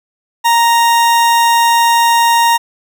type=tone; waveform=40% pulse; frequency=932.3 Hz; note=A#5; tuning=in tune; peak=-7 dBFS; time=0.44-2.58 s; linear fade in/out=20 ms; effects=none